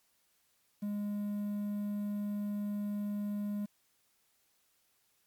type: tone with quantisation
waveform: triangle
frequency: 205.8 Hz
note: G#3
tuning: 16 cents flat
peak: -31 dBFS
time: 0.82-3.66 s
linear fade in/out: 10 ms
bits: 10
effects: white hiss -73 dBFS RMS until 5.26 s + MP3 96 kbps